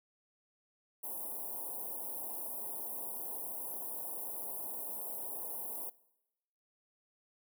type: band-stop noise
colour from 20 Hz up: white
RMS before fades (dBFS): -41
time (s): 1.03-5.9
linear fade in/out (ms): 10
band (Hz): 960 to 10000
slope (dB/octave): 48
effects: noise-tail reverb RT60 0.9 s tail -21 dB re dry + high-pass 300 Hz 12 dB/octave